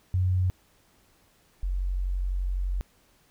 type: tone pair in turn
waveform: sine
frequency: 91.9 / 45.95 Hz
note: F#2 / F#1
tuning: -11 / -11 cents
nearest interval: octave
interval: 1200 cents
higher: first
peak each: -21 / -25 dBFS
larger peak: first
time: 0.14-0.5 / 1.63-2.81 s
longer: second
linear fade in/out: 0 ms
effects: pink hiss -63 dBFS RMS until 3.3 s